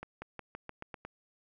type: accelerating click train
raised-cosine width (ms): 0.5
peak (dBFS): -26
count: 8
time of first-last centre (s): 0.03-1.05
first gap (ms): 190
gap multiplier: 0.91
effects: none